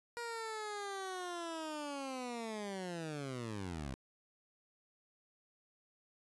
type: linear sweep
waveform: 15% pulse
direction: down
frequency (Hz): 477.3 to 61.74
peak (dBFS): -34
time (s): 0.17-3.94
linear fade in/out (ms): 0
effects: resampled to 24000 Hz